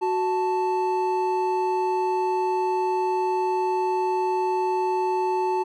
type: tone pair together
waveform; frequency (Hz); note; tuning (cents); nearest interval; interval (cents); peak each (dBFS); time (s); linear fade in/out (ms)
triangle; 370 / 880; F#4 / A5; 0 / 0; octave + minor third; 1500; -22; 0.01-5.64; 20
effects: none